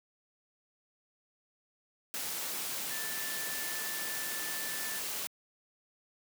sine tone in noise, 1760 Hz, A6, in tune, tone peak -42 dBFS, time 2.91-4.99 s, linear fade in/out 0 ms, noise white, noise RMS -37 dBFS, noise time 2.14-5.27 s, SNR -8 dB, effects high-pass 150 Hz 12 dB/octave

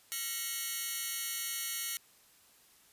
5% pulse tone cluster, 1374 / 1890 / 2189 / 2984 / 3262 Hz, F6 / A#6 / C#7 / F#7 / G#7, -29 / +23 / -22 / +14 / -32 cents, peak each -33 / -30 / -29 / -31 / -36 dBFS, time 0.12-1.97 s, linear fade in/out 0 ms, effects white hiss -63 dBFS RMS until 2.92 s + resampled to 32000 Hz

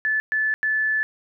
sine tone bursts at uneven times, 1739 Hz, A6, 21 cents flat, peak -19 dBFS, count 3, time 0.05-0.2 / 0.32-0.54 / 0.63-1.03 s, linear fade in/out 0 ms, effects none

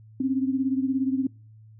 sine beating tone pair, 261.6 / 278.6 Hz, C4 / C#4, 0 / +9 cents, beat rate 17 Hz, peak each -23 / -28 dBFS, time 0.2-1.27 s, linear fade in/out 5 ms, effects noise-tail reverb RT60 0.4 s tail -25 dB re dry + added 109 Hz sine -47 dBFS peak until 1.79 s

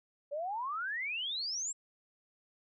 sine exponential sweep, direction up, 554.4 to 7750 Hz, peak -34 dBFS, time 0.31-1.73 s, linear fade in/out 20 ms, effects none

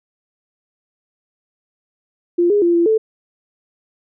sine tone with pitch steps, 347.4 / 411.8 / 344.2 / 340.4 / 439.4 Hz, F4 / G#4 / F4 / F4 / A4, -9 / -15 / -25 / -44 / -2 cents, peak -11 dBFS, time 2.38-2.98 s, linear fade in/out 10 ms, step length 120 ms, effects none

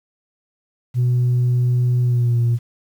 sine tone with pitch glide, 123.5 to 118.47 Hz, B2 to A#2, 0 to +28 cents, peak -12 dBFS, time 0.94-2.59 s, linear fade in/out 50 ms, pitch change -72 cents, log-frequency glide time 2.02-2.38 s, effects tanh soft clip ceiling -12 dBFS + 8-bit

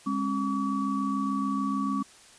sine tone cluster, 203.8 / 270.6 / 1139 Hz, G#3 / C#4 / C#6, -32 / -42 / +47 cents, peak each -30 / -29 / -31 dBFS, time 0.06-2.03 s, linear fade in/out 10 ms, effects white hiss -53 dBFS RMS until 2.38 s + resampled to 22050 Hz

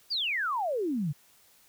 sine exponential sweep, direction down, 4978 to 134.3 Hz, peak -27 dBFS, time 0.1-1.13 s, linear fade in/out 20 ms, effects white hiss -61 dBFS RMS until 1.68 s

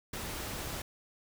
pink noise, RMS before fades -39 dBFS, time 0.13-0.82 s, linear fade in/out 5 ms, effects none

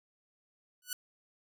5% pulse tone with exponential growth, 1480 Hz, F#6, in tune, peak -20 dBFS, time 0.82-0.93 s, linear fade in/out 2 ms, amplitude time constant 22 ms, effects none

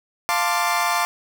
30% pulse chord, D minor seventh, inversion first, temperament equal with one note detuned, 698.5 / 886.1 / 1046.5 / 1174.7 Hz, F5 / A5 / C6 / D6, 0 / +12 / 0 / 0 cents, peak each -22 dBFS, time 0.29-1.05 s, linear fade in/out 0 ms, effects none

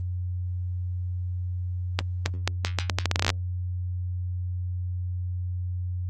accelerating click train, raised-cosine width 0.2 ms, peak -5 dBFS, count 17, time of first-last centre 1.99-3.302 s, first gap 270 ms, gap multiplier 0.8, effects added 90 Hz sine -27 dBFS peak until 6.09 s + Opus 24 kbps

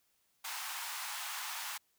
pink high-pass noise, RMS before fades -41 dBFS, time 0.44-1.78 s, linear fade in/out 10 ms, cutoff 800 Hz, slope 48 dB/octave, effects white hiss -75 dBFS RMS until 1.98 s

